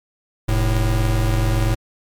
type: tone pair together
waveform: square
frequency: 43.65 / 110 Hz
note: F1 / A2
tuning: 0 / 0 cents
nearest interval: octave + major third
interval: 1600 cents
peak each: -19 dBFS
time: 0.48-1.75 s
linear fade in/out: 10 ms
effects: MP3 96 kbps